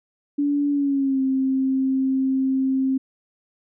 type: tone with pitch glide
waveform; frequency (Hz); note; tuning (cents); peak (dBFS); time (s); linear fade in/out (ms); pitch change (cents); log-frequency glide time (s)
sine; 287.4 to 265.1; D4 to C4; -37 to +23; -18; 0.38-2.98; 10; -140; 0.71-1.21
effects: none